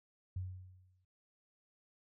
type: tone with exponential decay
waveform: sine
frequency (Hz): 92.3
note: F#2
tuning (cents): -4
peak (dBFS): -35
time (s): 0.36-1.05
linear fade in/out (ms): 5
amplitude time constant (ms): 150
effects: none